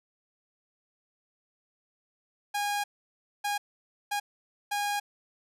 sawtooth tone bursts at uneven times, 819 Hz, G#5, 24 cents flat, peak -24 dBFS, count 4, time 2.54-2.84 / 3.44-3.58 / 4.11-4.2 / 4.71-5 s, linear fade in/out 10 ms, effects resampled to 32000 Hz + 11-bit

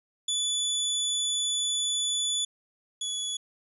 25% pulse tone pair in turn, 3462 / 3403 Hz, A7 / G#7, -29 / +41 cents, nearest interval unison, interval 30 cents, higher first, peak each -22 / -26 dBFS, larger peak first, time 0.28-2.45 / 3.01-3.37 s, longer first, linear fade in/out 5 ms, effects resampled to 32000 Hz

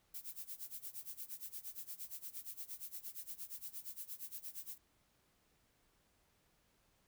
violet noise with tremolo, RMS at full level -45 dBFS, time 0.14-4.78 s, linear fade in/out 5 ms, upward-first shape sine, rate 8.6 Hz, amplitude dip 90%, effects pink hiss -75 dBFS RMS until 7.07 s

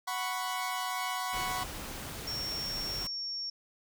sawtooth chord, F# suspended fourth, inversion none, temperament equal, 740 / 987.8 / 1108.7 Hz, F#5 / B5 / C#6, 0 / 0 / 0 cents, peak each -33 dBFS, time 0.07-1.64 s, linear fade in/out 10 ms
pink noise, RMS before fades -41 dBFS, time 1.33-3.07 s, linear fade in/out 2 ms
sine tone, 5500 Hz, F8, 27 cents flat, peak -34 dBFS, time 2.27-3.5 s, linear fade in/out 5 ms
effects none

